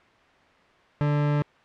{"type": "tone", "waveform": "40% pulse", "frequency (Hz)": 146.83, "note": "D3", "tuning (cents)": 0, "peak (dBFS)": -20, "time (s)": [1.01, 1.42], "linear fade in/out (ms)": 0, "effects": ["white hiss -56 dBFS RMS until 1.64 s", "low-pass 2000 Hz 12 dB/octave"]}